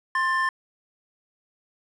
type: tone pair together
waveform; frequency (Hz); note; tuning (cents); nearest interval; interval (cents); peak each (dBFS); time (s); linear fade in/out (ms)
triangle; 1054.4 / 1775; C6 / A6; +13 / +15; major sixth; 902; -22; 0.15-0.49; 2
effects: resampled to 24000 Hz + 9-bit